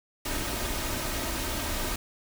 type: noise with comb filter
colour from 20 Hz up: pink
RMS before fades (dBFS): -31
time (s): 0.25-1.96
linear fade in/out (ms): 5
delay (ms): 3.2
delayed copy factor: +0.5
effects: none